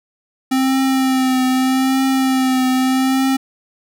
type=tone with vibrato; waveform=square; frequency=261.6 Hz; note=C4; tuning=in tune; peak=-14 dBFS; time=0.51-3.37 s; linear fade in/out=10 ms; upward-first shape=triangle; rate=0.81 Hz; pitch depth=33 cents each way; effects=none